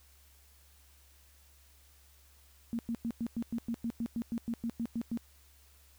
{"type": "tone bursts", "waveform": "sine", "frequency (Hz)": 232.1, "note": "A#3", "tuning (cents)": -7, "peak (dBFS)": -31, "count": 16, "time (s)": [2.73, 5.174], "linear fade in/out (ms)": 0, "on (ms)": 59, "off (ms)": 100, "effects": ["added 69 Hz sine -61 dBFS peak until 5.98 s", "white hiss -64 dBFS RMS until 5.98 s"]}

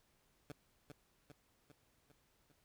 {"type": "tone with echo", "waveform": "15% pulse", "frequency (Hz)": 146, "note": "D3", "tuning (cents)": -10, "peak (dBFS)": -40, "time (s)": [0.5, 0.52], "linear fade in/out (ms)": 0, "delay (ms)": 400, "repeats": 5, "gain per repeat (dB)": -4, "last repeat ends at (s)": 2.52, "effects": ["pink hiss -75 dBFS RMS until 2.64 s"]}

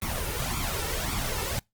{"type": "noise with flanger", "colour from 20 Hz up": "pink", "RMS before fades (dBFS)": -30, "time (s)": [0.02, 1.59], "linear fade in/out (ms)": 0, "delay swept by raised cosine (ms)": [0.86, 2.26], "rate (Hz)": 1.8, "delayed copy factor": 0.7, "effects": ["noise-tail reverb RT60 0.2 s tail -26 dB re dry", "Opus 24 kbps"]}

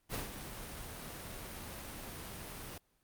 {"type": "noise with ADSR envelope", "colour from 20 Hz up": "pink", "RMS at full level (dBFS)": -37, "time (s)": [0.09, 2.78], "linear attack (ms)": 50, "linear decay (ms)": 140, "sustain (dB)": -8, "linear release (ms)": 4, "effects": ["pink hiss -75 dBFS RMS until 3.03 s", "Opus 32 kbps"]}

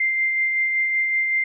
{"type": "tone with tremolo", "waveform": "sine", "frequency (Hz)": 2093, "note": "C7", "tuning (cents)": 0, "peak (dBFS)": -17, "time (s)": [0, 1.44], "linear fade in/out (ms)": 5, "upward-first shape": "sine", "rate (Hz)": 5.3, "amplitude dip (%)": 30, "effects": []}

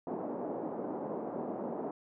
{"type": "band-pass noise", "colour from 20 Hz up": "pink", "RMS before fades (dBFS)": -38, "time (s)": [0.07, 1.91], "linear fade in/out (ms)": 2, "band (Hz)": [220, 820], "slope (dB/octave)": 24, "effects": []}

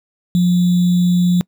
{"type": "tone with sample-and-hold", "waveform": "sine", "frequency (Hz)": 177.6, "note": "F3", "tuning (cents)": 29, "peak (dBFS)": -10, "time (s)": [0.35, 1.41], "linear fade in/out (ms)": 0, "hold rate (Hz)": 3675, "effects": ["noise-tail reverb RT60 0.1 s tail -25 dB re dry"]}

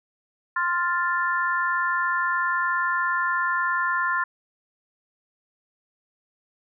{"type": "chord", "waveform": "sine", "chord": "F major", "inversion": "second", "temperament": "equal", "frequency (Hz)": [1046.5, 1396.9, 1760], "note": ["C6", "F6", "A6"], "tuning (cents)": [0, 0, 0], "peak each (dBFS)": [-25, -26, -26], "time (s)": [0.56, 4.24], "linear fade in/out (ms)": 5, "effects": []}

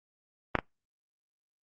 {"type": "clicks", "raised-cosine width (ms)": 0.5, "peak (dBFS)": [-7, -13], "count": 2, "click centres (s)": [0.553, 0.588], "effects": ["noise-tail reverb RT60 0.2 s tail -26 dB re dry", "Opus 32 kbps"]}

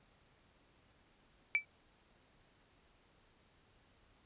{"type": "tone with exponential decay", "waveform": "sine", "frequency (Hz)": 2316, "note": "D7", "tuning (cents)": -25, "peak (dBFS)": -24, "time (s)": [1.55, 1.65], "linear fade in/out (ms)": 0, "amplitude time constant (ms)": 21, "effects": ["pink hiss -69 dBFS RMS until 4.25 s", "resampled to 8000 Hz"]}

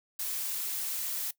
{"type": "noise", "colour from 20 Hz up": "blue", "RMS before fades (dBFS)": -34, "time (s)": [0.19, 1.31], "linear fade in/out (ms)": 5, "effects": ["noise-tail reverb RT60 0.1 s tail -20 dB re dry"]}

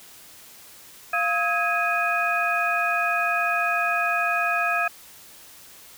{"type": "tone cluster", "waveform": "sine", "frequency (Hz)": [695, 1276, 1650, 2489], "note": ["F5", "D#6", "G#6", "D#7"], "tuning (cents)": [-9, 43, -12, 0], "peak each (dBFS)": -26, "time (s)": [1.13, 4.88], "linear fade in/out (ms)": 5, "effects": ["white hiss -47 dBFS RMS until 5.97 s"]}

